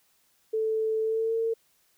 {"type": "tone with pitch glide", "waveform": "sine", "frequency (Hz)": [440, 453.4], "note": ["A4", "A#4"], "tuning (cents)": [0, -48], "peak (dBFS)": -24, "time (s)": [0.53, 1.54], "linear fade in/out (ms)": 10, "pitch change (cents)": 52, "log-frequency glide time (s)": [1.02, 1.35], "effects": ["white hiss -67 dBFS RMS until 1.97 s"]}